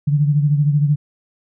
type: beating tone pair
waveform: sine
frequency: 145.3 / 158.3 Hz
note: D3 / D#3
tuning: -18 / +30 cents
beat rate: 13 Hz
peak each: -13 / -21 dBFS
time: 0.07-0.96 s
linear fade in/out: 10 ms
effects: none